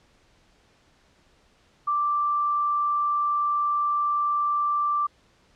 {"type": "tone", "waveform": "sine", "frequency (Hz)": 1174.7, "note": "D6", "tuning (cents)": 0, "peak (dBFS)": -21, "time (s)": [1.87, 5.07], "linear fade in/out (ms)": 10, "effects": ["pink hiss -61 dBFS RMS until 5.55 s", "low-pass 6000 Hz 12 dB/octave"]}